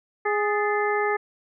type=harmonic tone with a mistuned harmonic; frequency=415.3 Hz; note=G#4; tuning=in tune; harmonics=1 / 2 / 3 / 4 / 5; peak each=-24 / -27 / -29 / -30 / -31 dBFS; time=0.25-1.17 s; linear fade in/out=10 ms; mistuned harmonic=4; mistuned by=+83 cents; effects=none